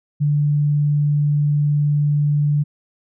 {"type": "tone", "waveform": "sine", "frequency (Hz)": 146.83, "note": "D3", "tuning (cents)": 0, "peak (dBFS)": -14, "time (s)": [0.2, 2.64], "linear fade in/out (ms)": 20, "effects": []}